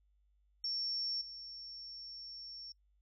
sine tone with level steps, 5460 Hz, F8, 40 cents flat, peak -35 / -46 dBFS, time 0.64-2.72 s, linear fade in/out 2 ms, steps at 1.21 s, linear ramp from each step 5 ms, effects noise-tail reverb RT60 0.1 s tail -21 dB re dry + added 50 Hz sine -69 dBFS peak until 3.01 s

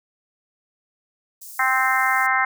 white high-pass noise, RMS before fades -39 dBFS, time 1.41-2.27 s, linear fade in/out 10 ms, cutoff 5900 Hz, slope 24 dB/octave
harmonic tone, 261.1 Hz, C4, 3 cents flat, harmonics 3 / 4 / 5 / 6 / 7 / 8, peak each -24 / -24 / -24 / -24 / -24 / -24 dBFS, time 1.59-2.45 s, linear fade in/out 5 ms
effects none

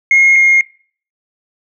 sine tone pair in turn, 2150 / 2138 Hz, C7 / C7, +47 / +37 cents, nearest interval unison, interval 10 cents, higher first, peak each -4 dBFS, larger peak neither, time 0.11-0.36 / 0.36-0.61 s, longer neither, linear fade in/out 2 ms, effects noise-tail reverb RT60 0.5 s tail -23 dB re dry + tanh soft clip ceiling -3 dBFS

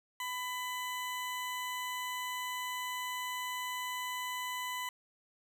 20% pulse tone, 1000 Hz, B5, 21 cents sharp, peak -31 dBFS, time 0.2-4.89 s, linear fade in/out 2 ms, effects none

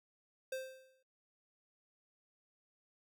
square tone with exponential decay, 523.3 Hz, C5, in tune, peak -37 dBFS, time 0.52-1.03 s, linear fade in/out 5 ms, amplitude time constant 110 ms, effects noise-tail reverb RT60 0.4 s tail -22 dB re dry

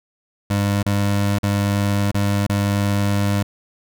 25% pulse tone with dropouts, 101 Hz, G#2, 48 cents flat, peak -13 dBFS, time 0.5-3.43 s, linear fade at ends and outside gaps 5 ms, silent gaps 0.829-0.86 / 1.386-1.431 / 2.115-2.144 / 2.467-2.495 s, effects none

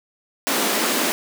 pink high-pass noise, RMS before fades -21 dBFS, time 0.47-1.12 s, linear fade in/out 0 ms, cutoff 210 Hz, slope 48 dB/octave, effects none

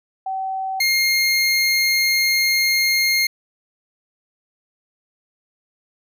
sine / 25% pulse tone pair in turn, 765 / 2130 Hz, G5 / C7, -42 / +30 cents, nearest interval octave + tritone, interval 1772 cents, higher second, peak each -22 / -12 dBFS, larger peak second, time 0.26-0.8 / 0.8-3.27 s, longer second, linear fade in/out 5 ms, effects none

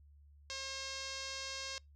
5% pulse tone with low-pass filter, 537 Hz, C5, 45 cents sharp, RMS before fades -43 dBFS, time 0.5-1.78 s, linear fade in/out 0 ms, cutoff 5700 Hz, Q 2, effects noise-tail reverb RT60 0.2 s tail -26 dB re dry + added 72 Hz sine -58 dBFS peak until 1.95 s

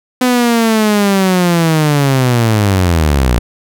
sawtooth linear sweep, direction down, 253.6 to 55.9 Hz, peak -5 dBFS, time 0.21-3.39 s, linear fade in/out 5 ms, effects none

